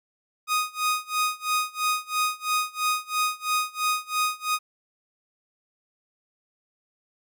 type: tone with tremolo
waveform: sawtooth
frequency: 1244.5 Hz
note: D#6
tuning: in tune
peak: -17 dBFS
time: 0.47-4.59 s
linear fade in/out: 50 ms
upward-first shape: sine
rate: 3 Hz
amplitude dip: 95%
effects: none